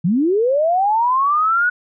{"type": "linear sweep", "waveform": "sine", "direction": "up", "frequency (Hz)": [154.7, 1480], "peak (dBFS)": -13, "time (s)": [0.04, 1.7], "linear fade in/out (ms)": 10, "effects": []}